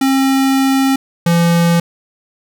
square tone pair in turn, 268.6 / 170.14 Hz, C4 / F3, +46 / -45 cents, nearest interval minor sixth, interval 791 cents, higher first, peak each -11 / -10 dBFS, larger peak second, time 0.01-0.96 / 1.26-1.8 s, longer first, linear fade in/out 5 ms, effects none

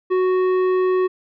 triangle tone with tanh clipping, 370 Hz, F#4, in tune, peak -17 dBFS, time 0.1-1.08 s, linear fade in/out 20 ms, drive 15 dB, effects none

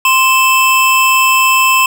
square tone pair together, 1044.1 / 2631 Hz, C6 / E7, -4 / -4 cents, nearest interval octave + major third, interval 1600 cents, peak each -11 dBFS, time 0.05-1.86 s, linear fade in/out 2 ms, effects none

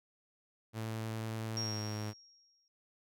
sawtooth tone with pitch glide, 111.2 to 106.49 Hz, A2 to G#2, +19 to +44 cents, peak -33 dBFS, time 0.73-2.14 s, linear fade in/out 50 ms, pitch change -75 cents, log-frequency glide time 1.62-1.72 s
sine tone with exponential decay, 5588 Hz, F8, in tune, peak -34 dBFS, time 1.57-2.68 s, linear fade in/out 1 ms, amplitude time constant 240 ms
effects none

